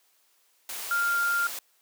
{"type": "tone in noise", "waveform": "sine", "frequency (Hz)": 1396.9, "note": "F6", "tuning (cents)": 0, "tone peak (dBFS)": -23, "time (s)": [0.91, 1.47], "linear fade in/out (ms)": 2, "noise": "white", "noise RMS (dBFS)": -36, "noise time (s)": [0.69, 1.59], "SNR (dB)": 10, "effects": ["white hiss -66 dBFS RMS until 1.81 s", "high-pass 400 Hz 12 dB/octave"]}